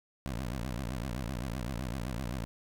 15% pulse tone with vibrato, 61.74 Hz, B1, in tune, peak -28 dBFS, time 0.26-2.45 s, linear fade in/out 0 ms, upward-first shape triangle, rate 7.8 Hz, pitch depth 270 cents each way, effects none

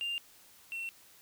triangle tone pair in turn, 2794 / 2713 Hz, F7 / E7, 0 / +49 cents, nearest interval minor second, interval 51 cents, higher first, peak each -30 / -34 dBFS, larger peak first, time 0.01-0.18 / 0.72-0.89 s, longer neither, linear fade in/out 0 ms, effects tanh soft clip ceiling -28 dBFS + white hiss -59 dBFS RMS until 1.21 s

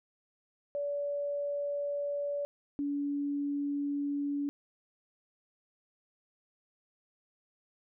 sine tone pair in turn, 574 / 285.7 Hz, D5 / D4, -40 / -48 cents, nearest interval octave, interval 1208 cents, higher first, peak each -31 / -30 dBFS, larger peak second, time 0.75-2.45 / 2.79-4.49 s, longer neither, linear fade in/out 0 ms, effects none

